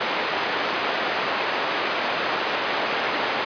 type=band-pass noise; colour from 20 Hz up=pink; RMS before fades=-25 dBFS; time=0-3.45 s; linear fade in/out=10 ms; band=490 to 3000 Hz; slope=12 dB/octave; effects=resampled to 11025 Hz